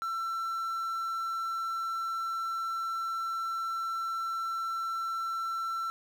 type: tone with quantisation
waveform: triangle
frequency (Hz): 1342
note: E6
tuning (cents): +31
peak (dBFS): -29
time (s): 0.02-5.9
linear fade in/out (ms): 0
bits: 9
effects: none